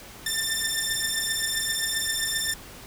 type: beating tone pair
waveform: 10% pulse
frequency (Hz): 1786 / 1793.6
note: A6 / A6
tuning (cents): +25 / +33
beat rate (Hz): 7.6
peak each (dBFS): -19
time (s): 0.26-2.54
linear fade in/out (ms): 5
effects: pink hiss -44 dBFS RMS until 2.86 s